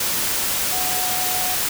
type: tone in noise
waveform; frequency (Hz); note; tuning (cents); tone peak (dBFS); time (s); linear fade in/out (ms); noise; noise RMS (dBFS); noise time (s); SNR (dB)
sine; 735; F#5; -12; -28; 0.72-1.55; 5; white; -22; 0-1.69; -9
effects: none